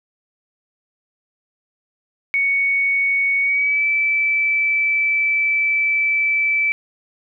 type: tone with pitch glide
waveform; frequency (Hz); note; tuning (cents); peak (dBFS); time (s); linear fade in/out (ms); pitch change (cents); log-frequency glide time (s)
sine; 2227 to 2316; C#7 to D7; +7 to -25; -15; 2.34-6.72; 0; +68; 3.4-3.85
effects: none